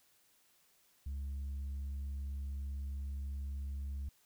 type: tone with tanh clipping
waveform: triangle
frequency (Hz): 69.2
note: C#2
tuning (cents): -2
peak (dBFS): -38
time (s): 1.06-4.09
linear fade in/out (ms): 5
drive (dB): 7
effects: white hiss -70 dBFS RMS until 4.25 s